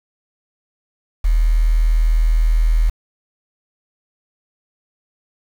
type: tone with quantisation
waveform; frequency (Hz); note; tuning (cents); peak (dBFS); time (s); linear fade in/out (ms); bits
sine; 40.09; E1; -47; -11; 1.24-2.9; 10; 6
effects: none